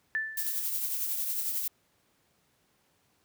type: tone with exponential decay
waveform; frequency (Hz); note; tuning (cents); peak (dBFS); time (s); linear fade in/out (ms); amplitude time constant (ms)
sine; 1760; A6; 0; -25; 0.15-0.66; 0; 110
type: noise with tremolo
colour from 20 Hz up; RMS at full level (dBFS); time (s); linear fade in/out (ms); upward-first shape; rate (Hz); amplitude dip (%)
violet; -30; 0.37-1.68; 5; triangle; 11; 45
effects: pink hiss -70 dBFS RMS until 3.24 s + high-pass 80 Hz 12 dB/octave